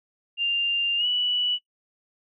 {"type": "tone with pitch glide", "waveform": "sine", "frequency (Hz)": [2794, 2953], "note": ["F7", "F#7"], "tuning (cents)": [0, -4], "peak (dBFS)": -21, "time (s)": [0.37, 1.59], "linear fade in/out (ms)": 50, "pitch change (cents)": 96, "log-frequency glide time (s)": [0.97, 1.06], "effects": ["noise-tail reverb RT60 0.1 s tail -20 dB re dry"]}